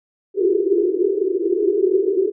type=band-pass noise; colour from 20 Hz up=pink; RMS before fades=-18 dBFS; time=0.34-2.32 s; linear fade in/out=50 ms; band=350 to 420 Hz; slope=96 dB/octave; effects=none